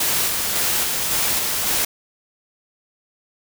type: noise with tremolo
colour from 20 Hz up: white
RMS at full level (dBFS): -20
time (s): 0-1.85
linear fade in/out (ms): 5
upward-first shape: square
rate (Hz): 1.8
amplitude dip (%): 25
effects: none